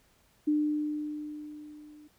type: tone with level ramp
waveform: sine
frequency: 300 Hz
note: D4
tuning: 37 cents sharp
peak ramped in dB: -22 to -50 dBFS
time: 0.47-2.08 s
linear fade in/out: 10 ms
effects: pink hiss -66 dBFS RMS until 2.18 s